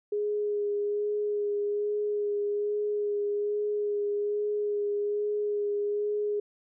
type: tone with vibrato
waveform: sine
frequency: 413.8 Hz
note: G#4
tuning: 6 cents flat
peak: -26 dBFS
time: 0.12-6.4 s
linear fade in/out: 5 ms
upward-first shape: sine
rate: 1.2 Hz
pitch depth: 15 cents each way
effects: none